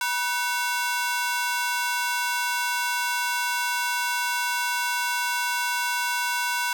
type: ring-modulated tone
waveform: sawtooth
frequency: 1236 Hz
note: D#6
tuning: 12 cents flat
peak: -17 dBFS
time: 0.01-6.73 s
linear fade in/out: 2 ms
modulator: 268 Hz
effects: none